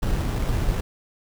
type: noise with sample-and-hold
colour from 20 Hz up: brown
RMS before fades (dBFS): -23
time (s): 0.02-0.81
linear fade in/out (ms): 10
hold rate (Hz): 4410
effects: none